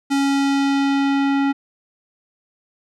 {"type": "tone with low-pass filter sweep", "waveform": "square", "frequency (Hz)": 277.2, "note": "C#4", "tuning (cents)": 0, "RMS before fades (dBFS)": -18, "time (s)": [0.1, 1.53], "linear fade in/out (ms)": 20, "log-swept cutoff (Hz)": [8600, 2200], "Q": 0.84, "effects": []}